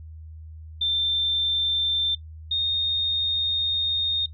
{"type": "tone pair in turn", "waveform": "sine", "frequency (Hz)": [3570, 3687], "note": ["A7", "A#7"], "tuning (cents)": [24, -20], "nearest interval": "minor second", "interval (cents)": 56, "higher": "second", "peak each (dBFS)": -21, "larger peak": "neither", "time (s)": [[0.81, 2.15], [2.51, 4.26]], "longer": "second", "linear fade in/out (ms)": 5, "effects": ["noise-tail reverb RT60 0.1 s tail -19 dB re dry", "added 79 Hz sine -38 dBFS peak until 4.33 s"]}